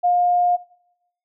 sine tone, 710 Hz, F5, 28 cents sharp, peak -14 dBFS, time 0.03-0.57 s, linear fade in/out 20 ms, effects noise-tail reverb RT60 0.8 s tail -21 dB re dry

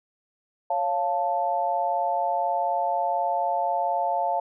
sine chord, Db augmented, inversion none, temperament equal, 554.4 / 698.5 / 880 Hz, Db5 / F5 / A5, 0 / 0 / 0 cents, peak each -30 / -25 / -26 dBFS, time 0.7-4.4 s, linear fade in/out 5 ms, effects none

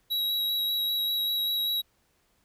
square tone with vibrato, 3867 Hz, B7, 37 cents flat, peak -26 dBFS, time 0.1-1.82 s, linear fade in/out 20 ms, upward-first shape square, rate 5.1 Hz, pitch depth 10 cents each way, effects pink hiss -69 dBFS RMS until 2.44 s

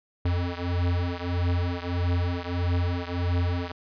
square beating tone pair, 87.31 / 88.91 Hz, F2 / F2, 0 / +31 cents, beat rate 1.6 Hz, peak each -27 / -29 dBFS, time 0.25-3.72 s, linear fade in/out 5 ms, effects resampled to 11025 Hz

